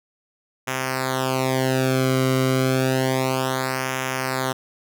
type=tone with flanger; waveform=sawtooth; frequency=130.81 Hz; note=C3; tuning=in tune; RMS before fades=-22 dBFS; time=0.67-4.53 s; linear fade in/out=10 ms; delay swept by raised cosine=0.23 to 1.17 ms; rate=0.3 Hz; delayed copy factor=-0.9; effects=none